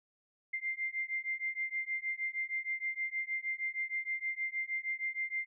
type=beating tone pair; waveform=sine; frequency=2093 / 2099.4 Hz; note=C7 / C7; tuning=0 / +5 cents; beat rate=6.4 Hz; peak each=-37 / -37 dBFS; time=0.53-5.46 s; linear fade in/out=10 ms; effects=none